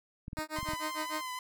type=clicks; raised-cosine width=5 ms; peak=-29 dBFS; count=7; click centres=0.281 / 0.331 / 0.387 / 0.587 / 0.63 / 0.688 / 0.735 s
type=tone with tremolo; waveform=10% pulse; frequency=310 Hz; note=D#4; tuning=6 cents flat; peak=-25 dBFS; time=0.37-1.21 s; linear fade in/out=0 ms; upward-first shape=sine; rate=6.7 Hz; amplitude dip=100%
type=tone with vibrato; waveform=sawtooth; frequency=1023 Hz; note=C6; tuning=39 cents flat; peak=-33 dBFS; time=0.56-1.39 s; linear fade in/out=2 ms; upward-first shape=triangle; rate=3.6 Hz; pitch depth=42 cents each way
effects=none